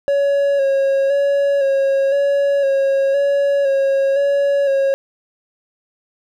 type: tone with vibrato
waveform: triangle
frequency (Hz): 554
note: C#5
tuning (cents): -1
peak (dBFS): -11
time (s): 0.08-4.94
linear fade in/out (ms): 0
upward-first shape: square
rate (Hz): 0.98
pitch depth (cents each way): 26
effects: none